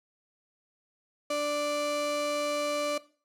35% pulse tone pair together, 293.7 / 587.4 Hz, D4 / D5, 0 / 0 cents, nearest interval octave, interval 1200 cents, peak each -35 / -27 dBFS, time 1.3-2.98 s, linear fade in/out 5 ms, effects noise-tail reverb RT60 0.4 s tail -18 dB re dry + low-pass 11000 Hz 12 dB/octave

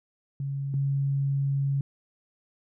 sine tone pair in turn, 138.59 / 138.59 Hz, C#3 / C#3, 0 / 0 cents, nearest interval unison, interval 0 cents, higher neither, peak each -28 / -23 dBFS, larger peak second, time 0.4-0.74 / 0.74-1.81 s, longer second, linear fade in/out 2 ms, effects none

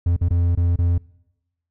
triangle tone with dropouts, 86.5 Hz, F2, 16 cents flat, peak -13 dBFS, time 0.06-0.98 s, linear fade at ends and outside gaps 5 ms, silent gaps 0.165-0.212 / 0.286-0.306 / 0.552-0.573 / 0.76-0.787 s, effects noise-tail reverb RT60 0.9 s tail -23 dB re dry

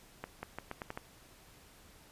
accelerating click train, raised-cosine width 0.5 ms, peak -24 dBFS, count 7, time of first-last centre 0.24-0.975 s, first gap 190 ms, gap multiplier 0.82, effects pink hiss -59 dBFS RMS until 2.11 s + resampled to 32000 Hz

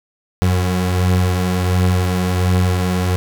30% pulse beating tone pair, 90.8 / 92.2 Hz, F#2 / F#2, -32 / -6 cents, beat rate 1.4 Hz, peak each -12 / -19 dBFS, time 0.42-3.16 s, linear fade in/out 0 ms, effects none

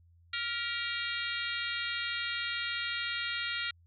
harmonic tone with a mistuned harmonic, 466.2 Hz, A#4, in tune, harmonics 3 / 4 / 5 / 6 / 7 / 8 / 9, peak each -38 / -39 / -40 / -41 / -41 / -42 / -43 dBFS, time 0.33-3.71 s, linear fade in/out 5 ms, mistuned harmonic 4, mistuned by +50 cents, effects added 85 Hz sine -59 dBFS peak until 3.86 s

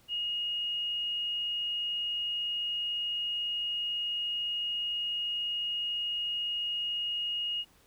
sine tone, 2869 Hz, F7, 46 cents sharp, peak -30 dBFS, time 0.08-7.65 s, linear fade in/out 50 ms, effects pink hiss -63 dBFS RMS until 7.86 s

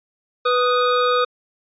square tone pair together, 493.9 / 1244.6 Hz, B4 / D#6, 0 / 0 cents, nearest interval octave + major third, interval 1600 cents, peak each -19 dBFS, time 0.45-1.25 s, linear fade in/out 10 ms, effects resampled to 11025 Hz

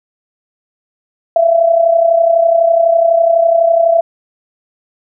sine tone with amplitude modulation, 669 Hz, E5, 25 cents sharp, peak -4 dBFS, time 1.36-4.01 s, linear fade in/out 2 ms, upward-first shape sine, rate 32 Hz, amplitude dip 65%, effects none

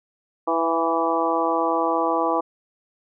harmonic tone with a mistuned harmonic, 164.81 Hz, E3, in tune, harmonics 2 / 3 / 4 / 5 / 6 / 7, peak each -26 / -26 / -26 / -26 / -26 / -26 dBFS, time 0.47-2.41 s, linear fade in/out 10 ms, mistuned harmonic 4, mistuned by +21 cents, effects none

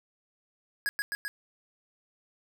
square tone with echo, 1661.2 Hz, G#6, in tune, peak -27 dBFS, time 0.86-0.89 s, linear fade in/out 0 ms, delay 130 ms, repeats 3, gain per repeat -2 dB, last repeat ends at 1.28 s, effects none

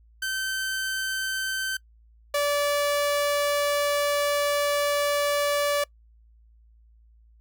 sawtooth tone pair in turn, 1544 / 578.3 Hz, G6 / D5, -27 / -27 cents, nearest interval octave + perfect fourth, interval 1700 cents, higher first, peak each -23 / -18 dBFS, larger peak second, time 0.22-1.77 / 2.34-5.84 s, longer second, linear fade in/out 5 ms, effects noise-tail reverb RT60 0.1 s tail -24 dB re dry + added 56 Hz sine -53 dBFS peak until 7.4 s

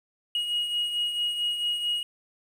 triangle beating tone pair, 2889 / 2893.5 Hz, F#7 / F#7, -42 / -39 cents, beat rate 4.5 Hz, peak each -24 / -33 dBFS, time 0.35-2.03 s, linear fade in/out 2 ms, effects tanh soft clip ceiling -17 dBFS + 9-bit

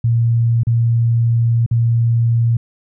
sine tone with dropouts, 116.54 Hz, A#2, in tune, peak -11 dBFS, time 0.04-2.57 s, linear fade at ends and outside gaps 5 ms, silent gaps 0.634-0.669 / 1.663-1.711 s, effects none

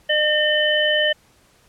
harmonic tone, 606 Hz, D#5, 46 cents flat, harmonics 1 / 3 / 5, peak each -20 / -20 / -20 dBFS, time 0.09-1.13 s, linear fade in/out 10 ms, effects pink hiss -56 dBFS RMS until 1.68 s + low-pass 12000 Hz 12 dB/octave

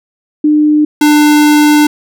sine / square tone pair in turn, 301.2 / 298.4 Hz, D4 / D4, +44 / +28 cents, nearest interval unison, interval 16 cents, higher first, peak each -5 dBFS, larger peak neither, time 0.44-0.85 / 1.01-1.87 s, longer second, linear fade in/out 5 ms, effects none

